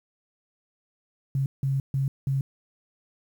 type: tone bursts at uneven times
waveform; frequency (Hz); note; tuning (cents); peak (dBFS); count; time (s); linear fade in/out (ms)
sine; 135.8; C#3; -35; -22; 4; 1.35-1.46 / 1.63-1.8 / 1.94-2.08 / 2.27-2.41; 2
effects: 9-bit